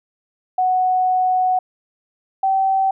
sine tone pair in turn, 740 / 770.7 Hz, F#5 / G5, 0 / -30 cents, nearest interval minor second, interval 70 cents, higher second, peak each -14 dBFS, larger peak neither, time 0.58-1.59 / 2.43-2.91 s, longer first, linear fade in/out 5 ms, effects none

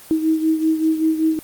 sine beating tone pair, 316.9 / 322.1 Hz, D#4 / E4, +32 / -40 cents, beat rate 5.2 Hz, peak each -16 / -22 dBFS, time 0.11-1.39 s, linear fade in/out 0 ms, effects white hiss -42 dBFS RMS until 1.43 s + Opus 24 kbps

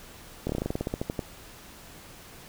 slowing click train, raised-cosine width 2 ms, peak -15 dBFS, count 15, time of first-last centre 0.47-1.192 s, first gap 24 ms, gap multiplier 1.11, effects pink hiss -48 dBFS RMS until 2.48 s

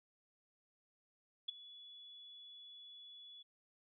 sine tone with ADSR envelope, 3415 Hz, G#7, 48 cents sharp, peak -34 dBFS, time 1.48-3.43 s, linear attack 10 ms, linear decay 11 ms, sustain -19 dB, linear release 14 ms, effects none

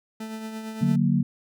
40% pulse tone with tremolo, 220 Hz, A3, in tune, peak -30 dBFS, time 0.2-0.96 s, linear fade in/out 5 ms, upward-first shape triangle, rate 8.8 Hz, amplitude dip 45%
sine chord, D augmented, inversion none, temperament equal, 146.83 / 185 / 233.1 Hz, D3 / F#3 / A#3, 0 / 0 / 0 cents, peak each -23 dBFS, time 0.81-1.23 s, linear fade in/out 10 ms
effects none

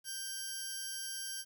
10% pulse tone pair together, 1568 / 5597 Hz, G6 / F8, 0 / +3 cents, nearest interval octave + minor seventh, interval 2203 cents, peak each -34 / -36 dBFS, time 0.04-1.45 s, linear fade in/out 50 ms, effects 11-bit

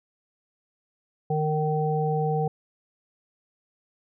harmonic tone, 153.7 Hz, D#3, 21 cents flat, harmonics 1 / 3 / 5, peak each -25 / -27 / -28 dBFS, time 1.3-2.48 s, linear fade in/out 5 ms, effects none

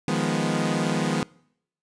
sawtooth chord, F half-diminished seventh, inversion third, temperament equal, 155.56 / 174.61 / 207.7 / 246.9 Hz, Eb3 / F3 / Ab3 / Cb4, 0 / 0 / 0 / 0 cents, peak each -24 dBFS, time 0.08-1.23 s, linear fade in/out 2 ms, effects noise-tail reverb RT60 0.7 s tail -24 dB re dry + resampled to 22050 Hz

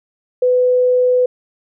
sine tone, 500 Hz, B4, 21 cents sharp, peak -10 dBFS, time 0.42-1.26 s, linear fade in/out 5 ms, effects none

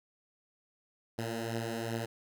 10% pulse beating tone pair, 114.1 / 116.7 Hz, A#2 / A#2, -37 / +2 cents, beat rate 2.6 Hz, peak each -27 / -32 dBFS, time 1.18-2.06 s, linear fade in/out 10 ms, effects none

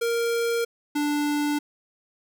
square tone pair in turn, 466.2 / 293.7 Hz, A#4 / D4, 0 / 0 cents, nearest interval minor sixth, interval 800 cents, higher first, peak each -23 dBFS, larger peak neither, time 0.01-0.65 / 0.95-1.59 s, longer neither, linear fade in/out 10 ms, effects none

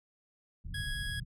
pink low-pass noise, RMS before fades -39 dBFS, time 0.64-1.25 s, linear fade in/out 20 ms, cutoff 150 Hz, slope 24 dB/octave
25% pulse tone, 1661.2 Hz, G#6, in tune, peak -33 dBFS, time 0.74-1.2 s, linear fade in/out 5 ms
effects low-pass 11000 Hz 12 dB/octave

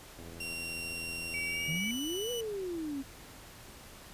click train, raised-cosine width 2 ms, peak -36 dBFS, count 133, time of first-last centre 0.19-1.771 s, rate 83.5 Hz
sawtooth tone with pitch glide, 2753 to 2968 Hz, F7 to F#7, -25 to +5 cents, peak -34 dBFS, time 0.4-2.41 s, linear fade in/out 5 ms, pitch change +130 cents, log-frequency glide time 1.48-1.89 s
sine tone, 2287 Hz, D7, 47 cents flat, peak -34 dBFS, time 1.34-1.91 s, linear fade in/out 2 ms
sine exponential two-way sweep, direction up then down, 146.83 to 493.9 to 265.1 Hz, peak -34 dBFS, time 1.67-3.03 s, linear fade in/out 20 ms, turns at 2.31 s
effects pink hiss -51 dBFS RMS until 4.13 s + resampled to 32000 Hz

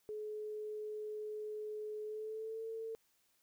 sine tone with pitch glide, 426 to 448.5 Hz, G#4 to A4, +44 to +33 cents, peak -40 dBFS, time 0.09-2.95 s, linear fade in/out 0 ms, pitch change +89 cents, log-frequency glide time 2.04-2.63 s, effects white hiss -75 dBFS RMS until 3.42 s

